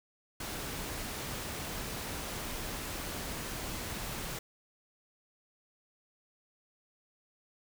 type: noise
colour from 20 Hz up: pink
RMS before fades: -39 dBFS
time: 0.4-4.39 s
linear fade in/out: 5 ms
effects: none